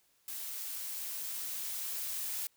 blue noise with level ramp, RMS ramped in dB -41 to -37 dBFS, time 0.28-2.47 s, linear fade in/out 2 ms, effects white hiss -71 dBFS RMS until 2.56 s

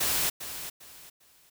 white noise with echo, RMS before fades -27 dBFS, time 0-0.3 s, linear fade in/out 10 ms, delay 400 ms, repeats 3, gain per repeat -11 dB, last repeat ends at 1.5 s, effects none

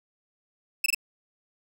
sawtooth tone bursts, 2630 Hz, E7, 5 cents flat, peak -17 dBFS, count 3, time 0.84-0.947 s, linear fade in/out 5 ms, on 21 ms, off 22 ms, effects none

